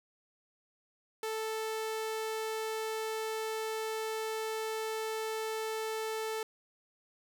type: tone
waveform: sawtooth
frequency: 440 Hz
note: A4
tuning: in tune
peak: -30 dBFS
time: 1.23-6.43 s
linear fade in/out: 2 ms
effects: none